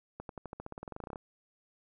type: accelerating click train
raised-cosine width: 1 ms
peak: -27 dBFS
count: 19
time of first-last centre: 0.2-1.158 s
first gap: 92 ms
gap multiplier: 0.93
effects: none